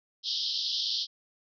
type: band-pass noise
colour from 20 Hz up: white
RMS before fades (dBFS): -31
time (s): 0.23-1.07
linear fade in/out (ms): 50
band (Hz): 3100 to 5300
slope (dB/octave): 96
effects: none